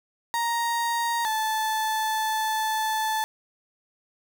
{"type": "tone pair in turn", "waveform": "35% pulse", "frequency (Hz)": [935, 873.4], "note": ["A#5", "A5"], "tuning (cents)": [5, -13], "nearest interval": "minor second", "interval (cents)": 118, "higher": "first", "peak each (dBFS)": -22, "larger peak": "neither", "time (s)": [[0.34, 1.25], [1.25, 3.24]], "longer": "second", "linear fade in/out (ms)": 0, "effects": []}